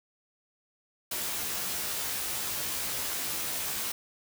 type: noise with comb filter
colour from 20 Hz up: white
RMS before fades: -33 dBFS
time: 1.11-3.92 s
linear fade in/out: 5 ms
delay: 15 ms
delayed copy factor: +0.75
effects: none